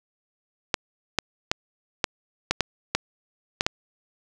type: clicks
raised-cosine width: 0.2 ms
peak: -3 dBFS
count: 9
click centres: 0.742 / 1.187 / 1.515 / 2.042 / 2.51 / 2.607 / 2.95 / 3.609 / 3.665 s
effects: none